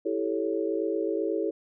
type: chord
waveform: sine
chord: A dominant seventh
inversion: second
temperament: equal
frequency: 329.6 / 392 / 440 / 554.4 Hz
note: E4 / G4 / A4 / C#5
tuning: 0 / 0 / 0 / 0 cents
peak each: -30 / -31 / -30 / -34 dBFS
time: 0.05-1.51 s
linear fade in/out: 10 ms
effects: none